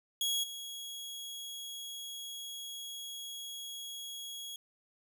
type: tone with level steps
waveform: sawtooth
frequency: 3322 Hz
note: G#7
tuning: in tune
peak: -27 / -38 dBFS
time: 0.21-4.56 s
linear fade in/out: 2 ms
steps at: 0.43 s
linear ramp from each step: 10 ms
effects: none